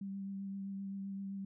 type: tone with vibrato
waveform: sine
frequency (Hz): 196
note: G3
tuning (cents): 0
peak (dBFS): -39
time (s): 0.01-1.45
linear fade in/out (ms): 5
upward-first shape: triangle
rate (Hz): 7.7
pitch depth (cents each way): 19
effects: none